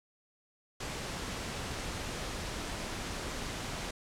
pink noise, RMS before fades -38 dBFS, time 0.8-3.91 s, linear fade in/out 5 ms, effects low-pass 8000 Hz 12 dB/octave

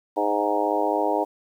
harmonic tone with a mistuned harmonic, 103.83 Hz, G#2, in tune, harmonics 3 / 4 / 5 / 6 / 7 / 8 / 9, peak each -28 / -28 / -28 / -28 / -28 / -28 / -28 dBFS, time 0.16-1.25 s, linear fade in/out 20 ms, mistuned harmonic 8, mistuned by -19 cents, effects 9-bit

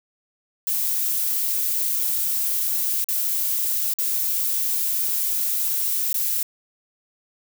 violet noise with dropouts, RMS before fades -23 dBFS, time 0.67-6.43 s, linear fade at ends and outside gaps 2 ms, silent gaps 3.043-3.086 / 3.938-3.986 / 6.13-6.142 s, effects none

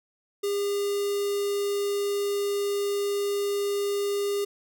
square tone with notch filter, 404.1 Hz, G#4, 47 cents flat, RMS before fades -27 dBFS, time 0.43-4.45 s, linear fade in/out 10 ms, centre 1600 Hz, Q 0.78, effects none

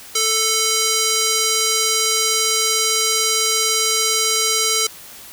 square tone with band-pass filter, 441.1 Hz, A4, 4 cents sharp, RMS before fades -18 dBFS, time 0.15-4.87 s, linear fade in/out 5 ms, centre 6400 Hz, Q 1.3, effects white hiss -39 dBFS RMS until 5.32 s

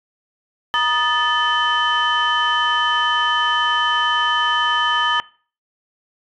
sine tone cluster, 951 / 1240 / 1749 / 3052 Hz, A#5 / D#6 / A6 / G7, +34 / -6 / -11 / -47 cents, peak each -20 dBFS, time 0.74-5.2 s, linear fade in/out 0 ms, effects noise-tail reverb RT60 0.4 s tail -20 dB re dry + tanh soft clip ceiling -8 dBFS

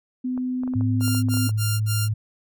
sine tone with pitch glide, 253.1 to 254.9 Hz, B3 to C4, +43 to -45 cents, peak -23 dBFS, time 0.24-1.48 s, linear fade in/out 10 ms, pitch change +12 cents, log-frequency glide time 0.56-0.76 s
clicks, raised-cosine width 1 ms, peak -25 dBFS, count 12, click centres 0.377 / 0.635 / 0.677 / 0.737 / 0.81 / 1.01 / 1.08 / 1.148 / 1.286 / 1.34 / 1.371 / 1.493 s
sine tone, 107.6 Hz, A2, 38 cents flat, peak -20 dBFS, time 0.75-2.14 s, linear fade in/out 10 ms
5% pulse tone bursts, 1396.9 Hz, F6, in tune, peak -15 dBFS, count 4, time 1-2.088 s, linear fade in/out 50 ms, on 230 ms, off 56 ms
effects none

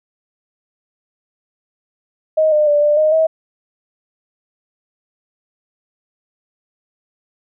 sine tone with pitch steps, 627 / 604 / 587 / 593 / 618 / 640 Hz, D#5 / D5 / D5 / D5 / D#5 / D#5, +13 / +48 / -1 / +17 / -12 / +49 cents, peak -10 dBFS, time 2.37-3.27 s, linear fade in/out 10 ms, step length 150 ms, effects none

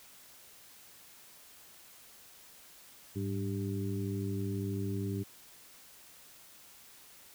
harmonic tone with a mistuned harmonic, 98 Hz, G2, in tune, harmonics 1 / 2 / 3 / 4, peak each -35 / -38 / -40 / -41 dBFS, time 3.15-5.24 s, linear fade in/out 20 ms, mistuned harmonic 1, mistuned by +94 cents, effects white hiss -56 dBFS RMS until 7.34 s

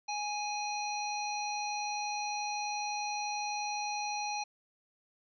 harmonic tone, 830.6 Hz, G#5, in tune, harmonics 1 / 3 / 5 / 7, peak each -35 / -40 / -42 / -43 dBFS, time 0.08-4.44 s, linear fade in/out 10 ms, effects none

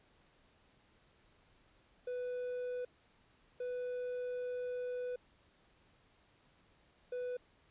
triangle tone bursts at uneven times, 495.8 Hz, B4, 7 cents sharp, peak -35 dBFS, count 3, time 2.07-2.85 / 3.6-5.16 / 7.12-7.37 s, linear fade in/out 5 ms, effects pink hiss -69 dBFS RMS until 7.7 s + resampled to 8000 Hz

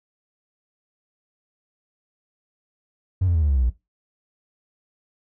triangle tone with pitch steps, 93.3 / 86.55 / 80.29 / 74.48 / 69.09 / 64.09 / 59.46 Hz, F#2 / F2 / E2 / D2 / C#2 / C2 / A#1, +15 / -15 / -45 / +25 / -5 / -35 / +35 cents, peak -14 dBFS, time 3.21-3.7 s, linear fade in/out 10 ms, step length 70 ms, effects noise-tail reverb RT60 0.2 s tail -19 dB re dry + tanh soft clip ceiling -12 dBFS

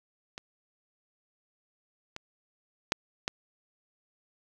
clicks, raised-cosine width 0.2 ms, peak -22 / -21 / -7 / -12 dBFS, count 4, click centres 0.379 / 2.164 / 2.921 / 3.279 s, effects none

